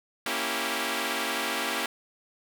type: chord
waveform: 5% pulse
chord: A# diminished seventh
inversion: none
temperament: equal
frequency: 233.1 / 277.2 / 329.6 / 392 Hz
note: A#3 / C#4 / E4 / G4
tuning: 0 / 0 / 0 / 0 cents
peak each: -22 dBFS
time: 0.26-1.86 s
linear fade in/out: 2 ms
effects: none